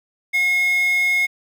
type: tone with high-pass filter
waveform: square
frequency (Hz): 721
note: F#5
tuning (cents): -45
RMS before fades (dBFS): -18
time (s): 0.33-1.27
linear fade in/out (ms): 20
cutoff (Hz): 2100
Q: 7.7
effects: none